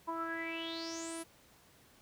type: tone with low-pass filter sweep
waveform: sawtooth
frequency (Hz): 329.6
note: E4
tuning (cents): 0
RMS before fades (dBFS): -40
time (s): 0.07-1.24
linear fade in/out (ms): 20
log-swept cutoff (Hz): 990 to 11000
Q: 9.1
effects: pink hiss -63 dBFS RMS until 2.01 s + high-pass 60 Hz 12 dB/octave